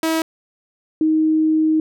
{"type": "tone pair in turn", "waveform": ["sawtooth", "sine"], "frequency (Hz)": [322.5, 313.9], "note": ["E4", "D#4"], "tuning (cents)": [-38, 15], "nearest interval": "unison", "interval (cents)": 47, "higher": "first", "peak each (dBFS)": -13, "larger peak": "neither", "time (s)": [[0.03, 0.22], [1.01, 1.8]], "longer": "second", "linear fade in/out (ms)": 2, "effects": []}